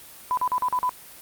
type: tone bursts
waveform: sine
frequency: 1000 Hz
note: B5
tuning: 21 cents sharp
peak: -20 dBFS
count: 6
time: 0.31-0.893 s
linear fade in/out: 0 ms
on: 63 ms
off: 41 ms
effects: white hiss -45 dBFS RMS until 1.21 s + Opus 32 kbps